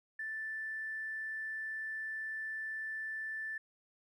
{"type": "tone with tanh clipping", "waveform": "triangle", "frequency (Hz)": 1762, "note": "A6", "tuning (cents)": 2, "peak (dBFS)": -37, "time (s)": [0.19, 3.58], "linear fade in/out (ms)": 5, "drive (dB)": 2, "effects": []}